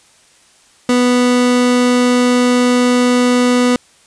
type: tone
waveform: 30% pulse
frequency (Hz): 246.9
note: B3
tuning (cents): 0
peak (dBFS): -7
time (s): 0.89-3.76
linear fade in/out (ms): 2
effects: white hiss -49 dBFS RMS until 4.06 s + resampled to 22050 Hz